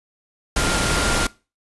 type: tone in noise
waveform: sine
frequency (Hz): 1400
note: F6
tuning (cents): +4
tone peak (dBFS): -27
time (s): 0.56-1.27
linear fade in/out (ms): 5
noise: pink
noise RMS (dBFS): -20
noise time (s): 0.56-1.27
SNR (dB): -10
effects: noise-tail reverb RT60 0.3 s tail -21 dB re dry + resampled to 24000 Hz